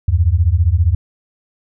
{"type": "beating tone pair", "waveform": "sine", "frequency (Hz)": [77.78, 92.78], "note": ["D#2", "F#2"], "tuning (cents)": [0, 5], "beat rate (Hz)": 15, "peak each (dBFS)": -13, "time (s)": [0.08, 0.95], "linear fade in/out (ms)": 5, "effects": []}